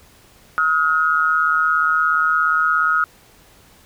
sine tone pair together, 1273 / 1430.1 Hz, D#6 / F6, +39 / +41 cents, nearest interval major second, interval 202 cents, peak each -17 dBFS, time 0.58-3.04 s, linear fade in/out 0 ms, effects pink hiss -50 dBFS RMS until 3.85 s

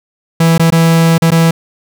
45% pulse tone with dropouts, 164.81 Hz, E3, in tune, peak -6 dBFS, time 0.4-1.51 s, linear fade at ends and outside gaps 5 ms, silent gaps 0.58-0.595 / 0.704-0.722 / 1.181-1.22 / 1.306-1.317 s, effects none

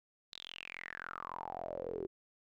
sawtooth tone with band-pass filter sweep, 43.65 Hz, F1, in tune, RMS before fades -44 dBFS, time 0.32-2.07 s, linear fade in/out 10 ms, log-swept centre 4000 to 370 Hz, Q 8.8, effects none

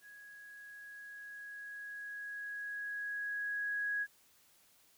sine tone with level ramp, 1661.2 Hz, G#6, in tune, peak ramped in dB -52 to -32 dBFS, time 0.01-4.07 s, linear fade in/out 50 ms, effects white hiss -67 dBFS RMS until 4.97 s

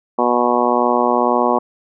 harmonic tone, 121.9 Hz, B2, 22 cents flat, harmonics 2 / 3 / 4 / 5 / 6 / 7 / 8 / 9, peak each -21 / -21 / -21 / -21 / -21 / -21 / -21 / -21 dBFS, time 0.18-1.59 s, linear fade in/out 10 ms, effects none

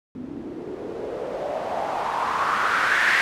blue noise with low-pass filter sweep, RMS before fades -25 dBFS, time 0.15-3.21 s, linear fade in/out 0 ms, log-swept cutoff 250 to 1900 Hz, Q 4, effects none

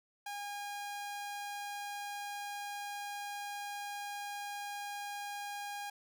sawtooth tone, 815 Hz, G#5, 33 cents flat, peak -36 dBFS, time 0.26-5.9 s, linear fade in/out 5 ms, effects none

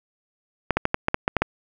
clicks, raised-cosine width 0.5 ms, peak -4 dBFS, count 9, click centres 0.707 / 0.77 / 0.854 / 0.944 / 1.084 / 1.144 / 1.279 / 1.367 / 1.42 s, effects none

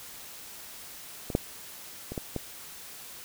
clicks, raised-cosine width 2 ms, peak -21 / -9 / -22 / -18 / -17 dBFS, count 5, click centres 1.302 / 1.351 / 2.12 / 2.178 / 2.363 s, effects white hiss -45 dBFS RMS until 3.24 s

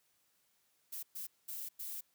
violet noise bursts at uneven times, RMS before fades -43 dBFS, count 4, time 0.92-1.03 / 1.15-1.27 / 1.48-1.69 / 1.79-2.01 s, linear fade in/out 10 ms, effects white hiss -75 dBFS RMS until 2.14 s + high-pass 60 Hz 12 dB/octave

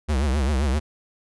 square tone with vibrato, 69.7 Hz, C#2, 10 cents sharp, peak -20 dBFS, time 0.08-0.8 s, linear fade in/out 20 ms, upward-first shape triangle, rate 7.6 Hz, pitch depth 200 cents each way, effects resampled to 24000 Hz

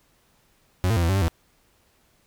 40% pulse tone with pitch steps, 91.5 / 113.4 / 86.4 / 83.3 / 95.9 / 98.4 / 82.5 Hz, F#2 / A#2 / F2 / E2 / G2 / G2 / E2, -19 / -47 / -18 / +19 / -37 / +7 / +2 cents, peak -18 dBFS, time 0.84-1.281 s, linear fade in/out 0 ms, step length 63 ms, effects pink hiss -63 dBFS RMS until 2.26 s

